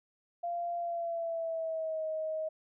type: tone with pitch glide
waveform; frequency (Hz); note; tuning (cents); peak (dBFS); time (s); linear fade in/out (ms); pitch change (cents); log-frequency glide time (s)
sine; 691 to 630; F5 to D#5; -19 to +21; -32; 0.43-2.49; 10; -160; 0.78-2.06
effects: none